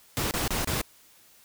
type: noise bursts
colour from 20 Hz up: pink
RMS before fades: -28 dBFS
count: 4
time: 0.17-0.814 s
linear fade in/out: 0 ms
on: 140 ms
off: 28 ms
effects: white hiss -57 dBFS RMS until 1.44 s